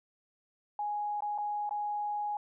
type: tone with dropouts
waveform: sine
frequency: 831 Hz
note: G#5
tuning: 1 cent sharp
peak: -31 dBFS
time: 0.79-2.37 s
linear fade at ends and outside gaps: 2 ms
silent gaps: 1.206-1.222 / 1.379-1.384 / 1.693-1.709 s
effects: none